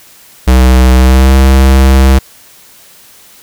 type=tone with pitch glide; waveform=square; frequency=63.8 to 66.28 Hz; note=C2 to C2; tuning=-43 to +23 cents; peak=-3 dBFS; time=0.47-2.19 s; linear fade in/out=10 ms; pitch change=+66 cents; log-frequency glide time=0.94-1.34 s; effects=white hiss -39 dBFS RMS until 3.42 s